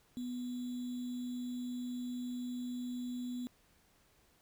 sine tone with sample-and-hold, 246.9 Hz, B3, in tune, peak -37 dBFS, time 0.17-3.47 s, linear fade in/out 0 ms, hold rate 3675 Hz, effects pink hiss -69 dBFS RMS until 4.41 s

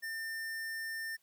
square tone, 1800 Hz, A6, 39 cents sharp, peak -38 dBFS, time 0.02-1.17 s, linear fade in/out 20 ms, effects white hiss -73 dBFS RMS until 1.22 s

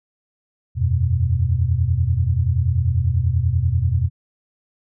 sine chord, E suspended second, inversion none, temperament just, 82.41 / 92.71 / 123.61 Hz, E2 / F#2 / B2, 0 / +4 / +2 cents, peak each -20 dBFS, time 0.75-4.1 s, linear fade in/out 50 ms, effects none

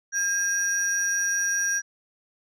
sine tone pair together, 1615 / 5755 Hz, G#6 / F#8, -49 / -49 cents, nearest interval octave + minor seventh, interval 2200 cents, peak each -23 dBFS, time 0.12-1.82 s, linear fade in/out 50 ms, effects tanh soft clip ceiling -19 dBFS

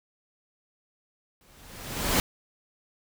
pink noise with exponential growth, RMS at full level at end -21 dBFS, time 1.41-2.2 s, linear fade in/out 1 ms, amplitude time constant 170 ms, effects none

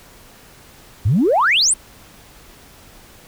sine exponential sweep, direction up, 87.31 to 9830 Hz, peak -11 dBFS, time 1.05-1.74 s, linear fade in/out 10 ms, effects tanh soft clip ceiling -7 dBFS + pink hiss -45 dBFS RMS until 3.27 s

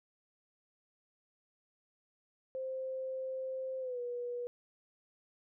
sine tone with pitch glide, 523.3 to 485.4 Hz, C5 to B4, 0 to -30 cents, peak -36 dBFS, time 2.55-4.47 s, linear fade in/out 0 ms, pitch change -130 cents, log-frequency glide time 3.8-4 s, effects none

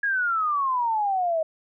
sine exponential sweep, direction down, 1674 to 626 Hz, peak -21 dBFS, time 0.03-1.43 s, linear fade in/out 5 ms, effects none

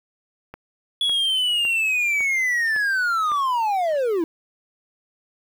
click train, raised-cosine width 0.5 ms, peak -21 dBFS, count 6, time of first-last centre 0.54-3.318 s, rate 1.8 Hz
triangle linear sweep, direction down, 3399 to 311.1 Hz, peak -17 dBFS, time 1.01-4.24 s, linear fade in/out 2 ms
effects 8-bit

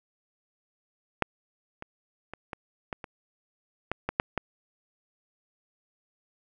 clicks, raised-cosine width 0.5 ms, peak -7 / -23 / -23 / -20 / -17 / -23 / -13 / -13 / -6 / -12 dBFS, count 10, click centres 1.223 / 1.824 / 2.336 / 2.532 / 2.928 / 3.042 / 3.916 / 4.09 / 4.199 / 4.377 s, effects none

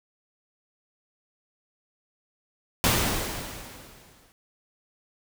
pink noise with exponential decay, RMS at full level -20 dBFS, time 2.84-4.32 s, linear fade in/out 0 ms, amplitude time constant 320 ms, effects none

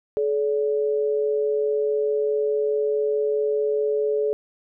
sine tone pair together, 428.6 / 573.3 Hz, A4 / D5, -45 / -42 cents, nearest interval perfect fourth, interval 503 cents, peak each -20 / -28 dBFS, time 0.17-4.33 s, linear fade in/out 0 ms, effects none

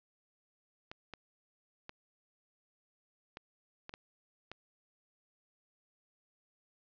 clicks, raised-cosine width 0.3 ms, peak -28 dBFS, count 7, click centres 0.915 / 1.137 / 1.894 / 3.371 / 3.894 / 3.939 / 4.516 s, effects resampled to 16000 Hz + 9-bit

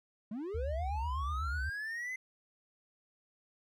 triangle linear sweep, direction up, 196.8 to 2066 Hz, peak -35 dBFS, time 0.31-2.16 s, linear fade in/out 5 ms
sine tone with vibrato, 71.3 Hz, C#2, 49 cents sharp, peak -34 dBFS, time 0.54-1.7 s, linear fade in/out 10 ms, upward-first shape sine, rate 8.1 Hz, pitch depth 190 cents each way
effects none

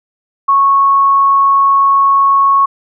sine tone, 1103 Hz, C#6, 9 cents flat, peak -6 dBFS, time 0.48-2.66 s, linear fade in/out 10 ms, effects none

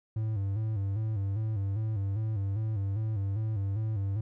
triangle tone with vibrato, 103.83 Hz, G#2, in tune, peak -26 dBFS, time 0.16-4.21 s, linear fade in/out 5 ms, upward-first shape square, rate 2.5 Hz, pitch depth 94 cents each way, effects none

